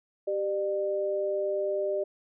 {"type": "tone pair together", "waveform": "sine", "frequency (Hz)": [390.9, 600], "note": ["G4", "D5"], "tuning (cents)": [-5, 37], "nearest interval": "perfect fifth", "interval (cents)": 742, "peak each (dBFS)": [-30, -28], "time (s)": [0.27, 2.04], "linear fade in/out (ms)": 10, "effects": []}